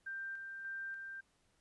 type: tone with tremolo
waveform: sine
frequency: 1575 Hz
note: G6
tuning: 8 cents sharp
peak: -40 dBFS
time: 0.06-1.21 s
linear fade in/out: 10 ms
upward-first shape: square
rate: 1.7 Hz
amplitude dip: 35%
effects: pink hiss -75 dBFS RMS until 1.6 s + resampled to 24000 Hz